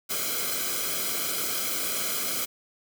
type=noise with comb filter; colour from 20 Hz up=white; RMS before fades=-29 dBFS; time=0.09-2.46 s; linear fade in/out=20 ms; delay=1.1 ms; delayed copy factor=-0.9; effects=none